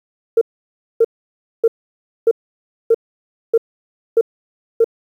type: tone bursts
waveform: sine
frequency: 456.3 Hz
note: A#4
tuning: 37 cents flat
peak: -7 dBFS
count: 8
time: 0.37-4.844 s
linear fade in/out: 5 ms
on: 43 ms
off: 590 ms
effects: tanh soft clip ceiling -3 dBFS + 8-bit